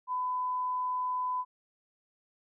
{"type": "tone", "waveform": "sine", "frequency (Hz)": 1004, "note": "B5", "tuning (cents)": 28, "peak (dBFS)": -29, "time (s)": [0.07, 1.45], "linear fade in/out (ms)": 50, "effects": []}